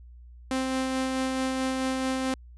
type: tone with tremolo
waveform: sawtooth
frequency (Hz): 261.8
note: C4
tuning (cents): +1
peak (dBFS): -21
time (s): 0.51-2.34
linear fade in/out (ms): 2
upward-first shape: sine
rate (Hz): 4.6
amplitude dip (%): 25
effects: added 60 Hz sine -45 dBFS peak until 2.57 s + resampled to 24000 Hz